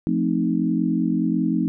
sine chord, F dominant seventh, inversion none, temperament equal, 174.61 / 220 / 261.6 / 311.1 Hz, F3 / A3 / C4 / Eb4, 0 / 0 / 0 / 0 cents, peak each -24 dBFS, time 0.07-1.68 s, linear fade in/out 0 ms, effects none

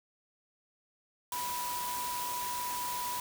sine tone in noise, 980 Hz, B5, 14 cents flat, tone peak -35 dBFS, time 1.32-3.2 s, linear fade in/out 2 ms, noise white, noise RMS -39 dBFS, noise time 1.32-3.2 s, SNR +1 dB, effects none

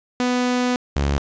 sawtooth tone pair in turn, 248.2 / 70.6 Hz, B3 / C#2, +9 / +32 cents, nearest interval octave + minor seventh, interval 2177 cents, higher first, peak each -14 dBFS, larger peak neither, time 0.2-0.76 / 0.96-1.18 s, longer first, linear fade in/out 0 ms, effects resampled to 16000 Hz + 8-bit

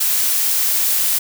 blue noise, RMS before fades -17 dBFS, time 0-1.19 s, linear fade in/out 10 ms, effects none

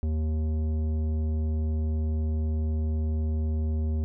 sine tone with tanh clipping, 78 Hz, D#2, 5 cents sharp, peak -26 dBFS, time 0.03-4.04 s, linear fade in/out 0 ms, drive 12 dB, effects none

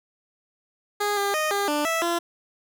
15% pulse tone with pitch steps, 412.2 / 401.6 / 618 / 402.5 / 295.8 / 657 / 342 Hz, G#4 / G4 / D#5 / G4 / D4 / E5 / F4, -13 / +42 / -12 / +46 / +13 / -6 / -36 cents, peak -16 dBFS, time 1-2.19 s, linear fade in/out 10 ms, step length 170 ms, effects none

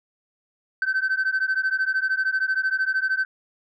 sine beating tone pair, 1531 / 1544 Hz, G6 / G6, -41 / -27 cents, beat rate 13 Hz, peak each -22 dBFS, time 0.82-3.25 s, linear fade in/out 2 ms, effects tanh soft clip ceiling -17 dBFS

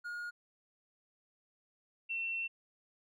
triangle / sine tone pair in turn, 1432 / 2703 Hz, F6 / E7, +43 / +43 cents, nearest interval major seventh, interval 1100 cents, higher second, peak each -37 / -34 dBFS, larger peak second, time 0.04-0.31 / 2.09-2.48 s, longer second, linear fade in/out 20 ms, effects none

